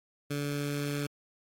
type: tone with notch filter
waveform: 15% pulse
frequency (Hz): 144.2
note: D3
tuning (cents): -31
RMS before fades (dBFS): -33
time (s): 0.3-1.07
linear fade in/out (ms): 10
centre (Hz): 790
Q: 1
effects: AAC 48 kbps